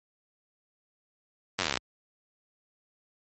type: slowing click train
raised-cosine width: 0.2 ms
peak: -9 dBFS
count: 15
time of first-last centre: 1.59-1.773 s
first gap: 10 ms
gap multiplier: 1.04
effects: high-pass 60 Hz 12 dB/octave + MP3 32 kbps